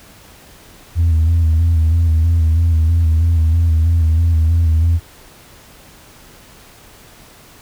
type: tone with vibrato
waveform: sine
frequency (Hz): 81.9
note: E2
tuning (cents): -11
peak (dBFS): -8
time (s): 0.95-5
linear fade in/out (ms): 50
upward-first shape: square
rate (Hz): 3.1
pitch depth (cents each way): 40
effects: tanh soft clip ceiling -8 dBFS + pink hiss -43 dBFS RMS until 7.61 s